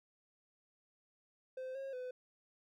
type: tone with pitch steps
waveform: triangle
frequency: 517 / 541 / 504 Hz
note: C5 / C#5 / B4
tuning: -21 / -42 / +35 cents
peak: -39 dBFS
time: 1.57-2.11 s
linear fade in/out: 5 ms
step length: 180 ms
effects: none